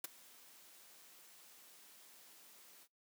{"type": "noise with ADSR envelope", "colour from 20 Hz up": "white", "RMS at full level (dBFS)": -39, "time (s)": [0.04, 2.88], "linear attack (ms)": 4, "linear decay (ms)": 16, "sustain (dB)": -22, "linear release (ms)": 58, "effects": ["noise-tail reverb RT60 0.2 s tail -25 dB re dry", "high-pass 200 Hz 12 dB/octave"]}